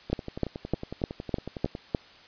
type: two click trains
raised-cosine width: 2 ms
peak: -21 / -11 dBFS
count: 19 / 7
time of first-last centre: 0.1-1.751 / 0.13-1.948 s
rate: 10.9 / 3.3 Hz
effects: white hiss -52 dBFS RMS until 2.27 s + resampled to 11025 Hz